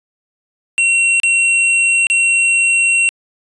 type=tone with dropouts; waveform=square; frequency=2732 Hz; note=F7; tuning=39 cents flat; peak=-11 dBFS; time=0.78-3.09 s; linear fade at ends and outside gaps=0 ms; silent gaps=1.2-1.234 / 2.069-2.1 s; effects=resampled to 22050 Hz